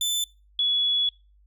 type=tone pair in turn; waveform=sawtooth / sine; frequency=3520 / 3390 Hz; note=A7 / G#7; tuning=0 / +35 cents; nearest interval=minor second; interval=65 cents; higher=first; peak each=-20 dBFS; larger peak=neither; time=0.01-0.24 / 0.59-1.09 s; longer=second; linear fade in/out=2 ms; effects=noise-tail reverb RT60 0.3 s tail -24 dB re dry + added 50 Hz sine -55 dBFS peak until 1.46 s